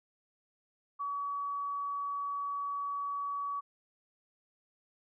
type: tone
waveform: sine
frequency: 1135 Hz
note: C#6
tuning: 41 cents sharp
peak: -33 dBFS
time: 0.99-3.61 s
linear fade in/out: 20 ms
effects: none